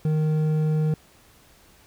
triangle tone with hard clipping, 154.9 Hz, D#3, 7 cents flat, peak -21 dBFS, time 0.05-0.94 s, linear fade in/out 2 ms, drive 10 dB, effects pink hiss -55 dBFS RMS until 1.86 s

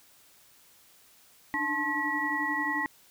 sine tone cluster, 291 / 302.3 / 870 / 1065 / 1928 Hz, D4 / D#4 / A5 / C6 / B6, -16 / -50 / -20 / +30 / -42 cents, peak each -38 / -37 / -34 / -36 / -29 dBFS, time 1.54-2.86 s, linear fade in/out 0 ms, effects white hiss -59 dBFS RMS until 3.1 s

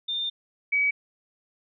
sine tone pair in turn, 3609 / 2274 Hz, A7 / C#7, +43 / +44 cents, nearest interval minor sixth, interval 799 cents, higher first, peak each -26 / -20 dBFS, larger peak second, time 0.08-0.3 / 0.72-0.91 s, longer first, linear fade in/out 10 ms, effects none

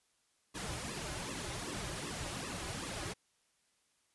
pink noise with flanger, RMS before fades -41 dBFS, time 0.54-3.14 s, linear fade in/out 20 ms, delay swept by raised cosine 1.3 to 4.5 ms, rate 2.6 Hz, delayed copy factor -0.9, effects white hiss -75 dBFS RMS until 4.14 s + resampled to 24000 Hz

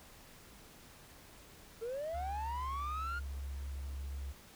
triangle linear sweep, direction up, 440 to 1433 Hz, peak -34 dBFS, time 1.81-3.2 s, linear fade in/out 20 ms
sine tone with pitch glide, 70.6 to 68.67 Hz, C#2 to C#2, +32 to -16 cents, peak -38 dBFS, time 2.13-4.33 s, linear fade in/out 20 ms, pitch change -48 cents, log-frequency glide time 2.47-2.73 s
effects tanh soft clip ceiling -32 dBFS + pink hiss -57 dBFS RMS until 4.55 s

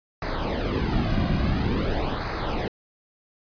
brown noise with flanger, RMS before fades -25 dBFS, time 0.22-2.68 s, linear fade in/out 2 ms, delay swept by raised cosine 0.31 to 2.31 ms, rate 0.48 Hz, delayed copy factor -0.7, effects resampled to 11025 Hz

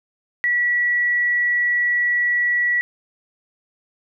sine tone, 1940 Hz, B6, 31 cents flat, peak -16 dBFS, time 0.44-2.81 s, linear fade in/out 0 ms, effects none

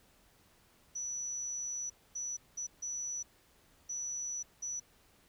sine tone bursts at uneven times, 5920 Hz, F#8, in tune, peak -36 dBFS, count 6, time 0.95-1.9 / 2.15-2.37 / 2.57-2.67 / 2.82-3.23 / 3.89-4.43 / 4.62-4.8 s, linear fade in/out 10 ms, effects pink hiss -66 dBFS RMS until 5.28 s

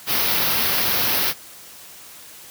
white band-stop noise, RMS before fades -20 dBFS, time 0.06-1.34 s, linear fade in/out 50 ms, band 5600 to 11000 Hz, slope 48 dB/octave, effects white hiss -42 dBFS RMS until 2.5 s + high-pass 60 Hz 12 dB/octave

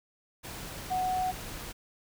sine tone in noise, 740 Hz, F#5, in tune, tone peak -27 dBFS, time 0.9-1.32 s, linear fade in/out 20 ms, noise pink, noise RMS -41 dBFS, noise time 0.43-1.73 s, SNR +11 dB, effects none

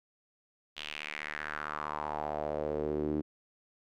sawtooth tone with band-pass filter sweep, 75.4 Hz, D2, 46 cents sharp, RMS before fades -36 dBFS, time 0.76-3.22 s, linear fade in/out 20 ms, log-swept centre 3200 to 300 Hz, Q 3.6, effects none

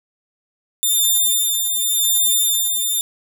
5% pulse tone with tremolo, 3598 Hz, A7, 38 cents sharp, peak -6 dBFS, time 0.83-3.01 s, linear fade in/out 0 ms, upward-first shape sine, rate 0.88 Hz, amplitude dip 40%, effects none

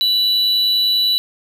triangle tone pair together, 2960 / 3955 Hz, F#7 / B7, 0 / +2 cents, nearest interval perfect fourth, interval 502 cents, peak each -23 / -12 dBFS, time 0.01-1.18 s, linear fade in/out 0 ms, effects none

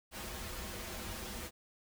pink noise with comb filter, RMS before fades -43 dBFS, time 0.11-1.51 s, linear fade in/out 50 ms, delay 7 ms, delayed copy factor -0.75, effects none

